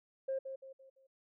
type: tone with echo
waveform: sine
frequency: 534 Hz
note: C5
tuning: 35 cents sharp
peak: -32 dBFS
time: 0.28-0.39 s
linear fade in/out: 10 ms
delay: 170 ms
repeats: 4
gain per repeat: -8 dB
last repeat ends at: 1.07 s
effects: tanh soft clip ceiling -29 dBFS